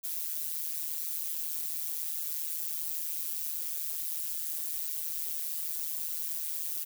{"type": "noise with amplitude modulation", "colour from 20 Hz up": "violet", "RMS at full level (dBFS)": -31, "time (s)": [0.03, 6.85], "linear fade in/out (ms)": 20, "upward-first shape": "sine", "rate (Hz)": 158, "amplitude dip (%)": 90, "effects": []}